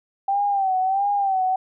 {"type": "tone with vibrato", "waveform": "sine", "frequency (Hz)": 779, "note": "G5", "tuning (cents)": -11, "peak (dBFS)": -18, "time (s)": [0.28, 1.56], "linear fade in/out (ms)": 5, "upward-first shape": "sine", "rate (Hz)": 1.5, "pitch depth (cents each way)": 78, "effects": []}